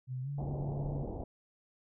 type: tone with pitch glide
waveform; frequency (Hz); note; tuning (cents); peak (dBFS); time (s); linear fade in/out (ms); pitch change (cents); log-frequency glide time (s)
sine; 128 to 142.02; C3 to C#3; -38 to +42; -35; 0.07-1.06; 50; +180; 0.22-0.29
type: low-pass noise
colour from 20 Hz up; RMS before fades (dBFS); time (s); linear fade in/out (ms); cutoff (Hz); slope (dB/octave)
pink; -40; 0.38-1.24; 5; 810; 48
effects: none